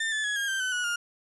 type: tone with pitch steps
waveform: 35% pulse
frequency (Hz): 1797 / 1736.8 / 1678.6 / 1622.4 / 1568 / 1515.5 / 1464.7 / 1415.6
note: A6 / A6 / G#6 / G#6 / G6 / F#6 / F#6 / F6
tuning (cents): +36 / -23 / +18 / -41 / 0 / +41 / -18 / +23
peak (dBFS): -25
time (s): 0-0.96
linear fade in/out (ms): 5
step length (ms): 120
effects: resampled to 24000 Hz + 11-bit